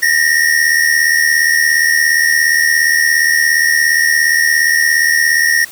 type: tone pair together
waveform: square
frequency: 1822.8 / 1900 Hz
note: A#6 / A#6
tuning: -39 / +33 cents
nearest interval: minor second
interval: 72 cents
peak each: -13 dBFS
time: 0.02-5.65 s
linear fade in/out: 10 ms
effects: white hiss -35 dBFS RMS until 5.71 s